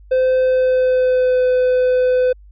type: tone with pitch glide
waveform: triangle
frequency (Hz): 515 to 505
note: C5 to B4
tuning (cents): -28 to +39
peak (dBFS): -10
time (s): 0.11-2.33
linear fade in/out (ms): 10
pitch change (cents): -33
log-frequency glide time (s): 0.37-1.45
effects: added 50 Hz sine -40 dBFS peak until 2.51 s + resampled to 11025 Hz